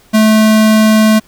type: tone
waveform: square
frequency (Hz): 217.2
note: A3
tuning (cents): -22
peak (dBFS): -6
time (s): 0.13-1.2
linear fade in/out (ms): 20
effects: pink hiss -47 dBFS RMS until 1.27 s